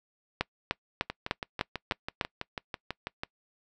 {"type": "two click trains", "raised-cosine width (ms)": 0.3, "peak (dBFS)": [-10, -17], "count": [7, 14], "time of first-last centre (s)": [[0.41, 2.212], [1.1, 3.235]], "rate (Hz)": [3.33, 6.09], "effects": ["noise-tail reverb RT60 0.1 s tail -24 dB re dry"]}